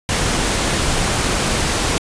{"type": "noise", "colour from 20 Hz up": "pink", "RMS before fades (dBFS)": -18, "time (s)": [0.09, 1.98], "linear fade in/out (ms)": 0, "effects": ["resampled to 22050 Hz"]}